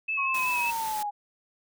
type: tone with vibrato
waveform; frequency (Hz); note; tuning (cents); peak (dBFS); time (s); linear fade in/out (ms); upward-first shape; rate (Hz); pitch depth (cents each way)
sine; 2585; E7; -34; -26; 0.08-0.71; 10; sine; 5.3; 28
type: exponential sweep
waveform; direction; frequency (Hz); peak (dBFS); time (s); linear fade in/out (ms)
sine; down; 1108.7 to 815; -28; 0.17-1.11; 20
type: noise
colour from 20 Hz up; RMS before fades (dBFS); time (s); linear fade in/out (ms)
white; -38; 0.34-1.03; 5
effects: none